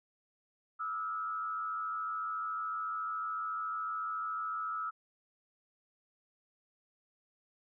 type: tone with frequency modulation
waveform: sine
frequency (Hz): 1300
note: E6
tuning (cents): -24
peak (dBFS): -34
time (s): 0.79-4.91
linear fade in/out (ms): 20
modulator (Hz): 93.9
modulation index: 0.71
effects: none